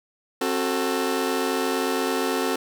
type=chord; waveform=sawtooth; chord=F# diminished; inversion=second; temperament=just; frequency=266.4 / 370 / 444 Hz; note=C4 / F#4 / A4; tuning=+31 / 0 / +16 cents; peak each=-23 dBFS; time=0.41-2.56 s; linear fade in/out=5 ms; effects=none

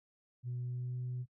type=tone with pitch glide; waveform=sine; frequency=123.2 to 124.92 Hz; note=B2 to B2; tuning=-4 to +20 cents; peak=-35 dBFS; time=0.43-1.26 s; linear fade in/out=50 ms; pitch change=+24 cents; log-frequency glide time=0.58-0.97 s; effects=noise-tail reverb RT60 0.1 s tail -20 dB re dry + tanh soft clip ceiling -33 dBFS

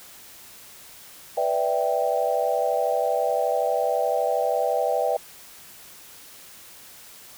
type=chord; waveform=sine; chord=E minor seventh; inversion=second; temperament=equal; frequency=493.9 / 587.3 / 659.3 / 784 Hz; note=B4 / D5 / E5 / G5; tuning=0 / 0 / 0 / 0 cents; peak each=-26 dBFS; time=1.37-5.17 s; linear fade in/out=5 ms; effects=white hiss -46 dBFS RMS until 7.37 s

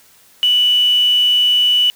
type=tone with quantisation; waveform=sine; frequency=2960 Hz; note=F#7; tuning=in tune; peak=-10 dBFS; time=0.43-1.9 s; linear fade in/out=0 ms; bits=5; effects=white hiss -49 dBFS RMS until 1.95 s

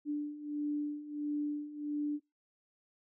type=beating tone pair; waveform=sine; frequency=293.7 / 295.2 Hz; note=D4 / D4; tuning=0 / +9 cents; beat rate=1.5 Hz; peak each=-39 / -35 dBFS; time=0.05-2.2 s; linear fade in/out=50 ms; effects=noise-tail reverb RT60 0.2 s tail -24 dB re dry

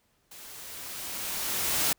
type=noise with level ramp; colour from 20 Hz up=white; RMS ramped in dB=-47 to -25 dBFS; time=0.31-1.93 s; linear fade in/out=5 ms; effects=pink hiss -70 dBFS RMS until 1.98 s

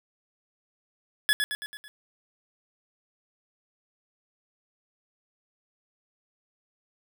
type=tone with echo; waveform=25% pulse; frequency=1701 Hz; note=G#6; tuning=41 cents sharp; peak=-15 dBFS; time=1.29-1.33 s; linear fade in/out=0 ms; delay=110 ms; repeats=5; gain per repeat=-5 dB; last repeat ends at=1.88 s; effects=none

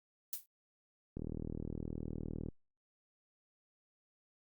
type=noise with exponential decay; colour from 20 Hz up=violet; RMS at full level=-34 dBFS; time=0.33-0.46 s; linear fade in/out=1 ms; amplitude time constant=28 ms
type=click train; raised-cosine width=3 ms; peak=-28 dBFS; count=53; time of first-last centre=1.17-2.486 s; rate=39.5 Hz
effects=Opus 48 kbps

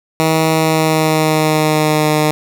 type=tone with pitch glide; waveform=10% pulse; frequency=159.5 to 152.74 Hz; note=D#3 to D#3; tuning=+43 to -32 cents; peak=-3 dBFS; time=0.2-2.31 s; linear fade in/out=0 ms; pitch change=-75 cents; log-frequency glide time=0.52-2.09 s; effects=none

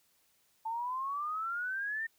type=exponential sweep; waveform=sine; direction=up; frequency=882 to 1836 Hz; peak=-33 dBFS; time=0.65-2.07 s; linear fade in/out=10 ms; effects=white hiss -71 dBFS RMS until 2.18 s

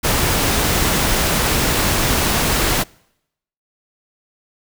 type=noise; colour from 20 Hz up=pink; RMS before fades=-17 dBFS; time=0.03-2.84 s; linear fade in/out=20 ms; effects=noise-tail reverb RT60 0.8 s tail -26 dB re dry

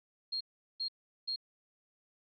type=tone bursts; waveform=sine; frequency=4243 Hz; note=C8; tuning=23 cents sharp; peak=-33 dBFS; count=3; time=0.32-1.361 s; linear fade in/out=10 ms; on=87 ms; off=390 ms; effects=none

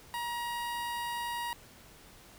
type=tone with notch filter; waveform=sawtooth; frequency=950 Hz; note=A#5; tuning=33 cents sharp; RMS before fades=-36 dBFS; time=0.14-1.53 s; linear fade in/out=0 ms; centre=6400 Hz; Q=2; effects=pink hiss -55 dBFS RMS until 2.38 s

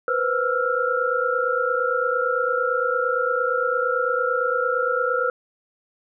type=tone cluster; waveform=sine; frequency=487.2 / 516 / 1332 / 1409 Hz; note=B4 / C5 / E6 / F6; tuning=-24 / -24 / +18 / +15 cents; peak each=-25 dBFS; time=0.08-5.3 s; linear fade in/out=2 ms; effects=none

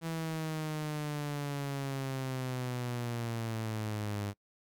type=linear sweep; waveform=sawtooth; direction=down; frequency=164.81 to 100.6 Hz; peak=-30 dBFS; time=0.01-4.34 s; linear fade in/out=50 ms; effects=noise-tail reverb RT60 0.1 s tail -25 dB re dry + Opus 48 kbps

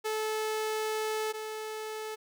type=tone pair in turn; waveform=sawtooth; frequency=434.1 / 434.1 Hz; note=A4 / A4; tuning=-23 / -23 cents; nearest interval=unison; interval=0 cents; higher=neither; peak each=-26 / -32 dBFS; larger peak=first; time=0.04-1.33 / 1.33-2.16 s; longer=first; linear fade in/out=20 ms; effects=none

